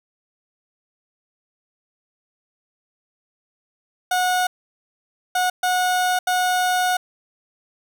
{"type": "tone bursts at uneven times", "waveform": "30% pulse", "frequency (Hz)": 730, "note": "F#5", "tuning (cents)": -24, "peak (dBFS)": -15, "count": 4, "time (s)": [[4.11, 4.47], [5.35, 5.5], [5.63, 6.19], [6.27, 6.97]], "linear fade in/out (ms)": 5, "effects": []}